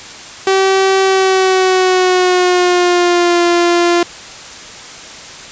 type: tone with pitch glide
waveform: sawtooth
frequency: 384.3 to 346.4 Hz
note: G4 to F4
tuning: -34 to -14 cents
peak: -5 dBFS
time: 0.47-4.03 s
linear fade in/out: 2 ms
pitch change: -180 cents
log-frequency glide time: 1.02-3.42 s
effects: white hiss -31 dBFS RMS until 5.51 s + resampled to 16000 Hz